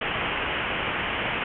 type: low-pass noise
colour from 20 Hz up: white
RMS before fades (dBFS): -28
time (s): 0.01-1.44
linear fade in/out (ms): 5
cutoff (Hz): 3100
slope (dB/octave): 96
effects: none